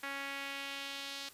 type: tone with band-pass filter sweep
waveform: sawtooth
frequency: 277.2 Hz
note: C#4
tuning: in tune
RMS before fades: -42 dBFS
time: 0.03-1.29 s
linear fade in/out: 5 ms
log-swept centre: 1900 to 4200 Hz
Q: 1.7
effects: white hiss -57 dBFS RMS until 1.33 s + resampled to 32000 Hz

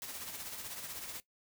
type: noise with tremolo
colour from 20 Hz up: white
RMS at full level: -42 dBFS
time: 0.02-1.2 s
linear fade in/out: 0 ms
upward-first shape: sine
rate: 16 Hz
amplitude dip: 45%
effects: noise-tail reverb RT60 0.1 s tail -17 dB re dry

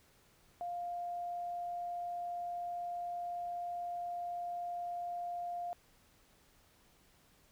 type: tone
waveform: sine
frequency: 701 Hz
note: F5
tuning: 6 cents sharp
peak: -37 dBFS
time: 0.61-5.73 s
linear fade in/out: 0 ms
effects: pink hiss -67 dBFS RMS until 7.51 s

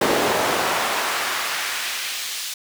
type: noise with high-pass filter sweep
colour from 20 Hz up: brown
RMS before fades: -23 dBFS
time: 0.01-2.54 s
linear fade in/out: 5 ms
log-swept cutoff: 390 to 4200 Hz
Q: 0.86
effects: none

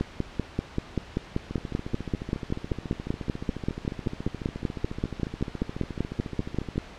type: two click trains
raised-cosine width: 3 ms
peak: -12 / -20 dBFS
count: 36 / 75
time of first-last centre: 0.01-6.78 / 1.51-6.758 s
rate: 5.17 / 14.1 Hz
effects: pink hiss -45 dBFS RMS until 6.98 s + low-pass 4000 Hz 12 dB/octave

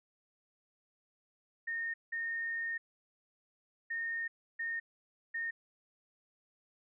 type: tone bursts at uneven times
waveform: sine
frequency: 1837 Hz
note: A#6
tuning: 26 cents flat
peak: -34 dBFS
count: 5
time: 1.67-1.94 / 2.12-2.78 / 3.9-4.28 / 4.59-4.8 / 5.34-5.51 s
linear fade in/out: 10 ms
effects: none

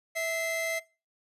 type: tone pair together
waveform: 45% pulse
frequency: 653 / 2073 Hz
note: E5 / C7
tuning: -17 / -17 cents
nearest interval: octave + minor sixth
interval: 2000 cents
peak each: -32 / -32 dBFS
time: 0.15-0.8 s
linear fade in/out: 20 ms
effects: noise-tail reverb RT60 0.3 s tail -20 dB re dry + resampled to 32000 Hz

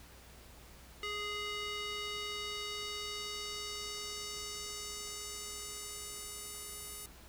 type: tone with band-pass filter sweep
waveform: square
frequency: 415.1 Hz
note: G#4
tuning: 1 cent flat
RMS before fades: -42 dBFS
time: 1.03-7.06 s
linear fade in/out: 2 ms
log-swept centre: 2600 to 11000 Hz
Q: 1.3
effects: added 60 Hz sine -57 dBFS peak until 7.28 s + pink hiss -57 dBFS RMS until 7.28 s

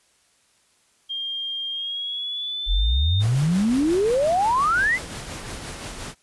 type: tone with pitch glide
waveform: sine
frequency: 3207 to 3642 Hz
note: G7 to A#7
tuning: +39 to -41 cents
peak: -26 dBFS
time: 1.09-3.23 s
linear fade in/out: 20 ms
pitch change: +220 cents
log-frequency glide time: 1.7-2.96 s
type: exponential sweep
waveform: sine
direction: up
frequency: 40.22 to 2131 Hz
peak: -17 dBFS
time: 2.66-4.99 s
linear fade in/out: 50 ms
type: noise with tremolo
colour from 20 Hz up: pink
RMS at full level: -33 dBFS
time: 3.19-6.15 s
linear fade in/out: 50 ms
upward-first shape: sine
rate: 5.7 Hz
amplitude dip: 35%
effects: white hiss -62 dBFS RMS until 6.22 s + resampled to 24000 Hz

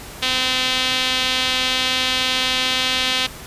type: tone with band-pass filter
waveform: sawtooth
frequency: 257 Hz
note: C4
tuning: 31 cents flat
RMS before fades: -20 dBFS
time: 0.22-3.27 s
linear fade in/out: 10 ms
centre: 3400 Hz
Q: 2.3
effects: pink hiss -36 dBFS RMS until 3.46 s + resampled to 32000 Hz

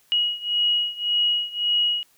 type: beating tone pair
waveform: sine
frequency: 2900 / 2901.8 Hz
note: F#7 / F#7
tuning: -35 / -34 cents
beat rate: 1.8 Hz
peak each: -22 / -24 dBFS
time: 0.12-2.03 s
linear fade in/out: 0 ms
effects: white hiss -60 dBFS RMS until 2.17 s

